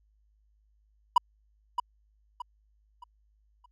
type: tone with echo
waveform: triangle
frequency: 977 Hz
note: B5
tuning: 19 cents flat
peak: -13 dBFS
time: 1.16-1.18 s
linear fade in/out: 5 ms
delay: 620 ms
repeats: 4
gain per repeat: -9 dB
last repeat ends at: 3.66 s
effects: added 52 Hz sine -64 dBFS peak until 3.71 s